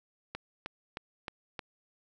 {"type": "click train", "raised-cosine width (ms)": 0.3, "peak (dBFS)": -21, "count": 5, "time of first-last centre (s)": [0.35, 1.592], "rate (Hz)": 3.22, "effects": []}